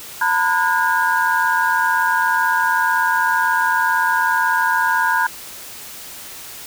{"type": "tone cluster", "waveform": "sine", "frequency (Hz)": [912, 992, 1450, 1628], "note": ["A#5", "B5", "F#6", "G#6"], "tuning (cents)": [-38, 7, -35, -35], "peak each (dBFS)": -20, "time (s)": [0.21, 5.27], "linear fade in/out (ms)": 5, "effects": ["white hiss -35 dBFS RMS until 6.66 s"]}